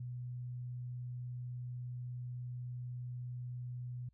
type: tone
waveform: sine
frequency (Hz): 123.47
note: B2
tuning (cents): 0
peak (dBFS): -40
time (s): 0-4.09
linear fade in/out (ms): 5
effects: added 60 Hz sine -69 dBFS peak until 4.13 s